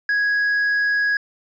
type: tone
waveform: triangle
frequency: 1661.2 Hz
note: G#6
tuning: in tune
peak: -15 dBFS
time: 0.09-1.17 s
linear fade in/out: 2 ms
effects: resampled to 16000 Hz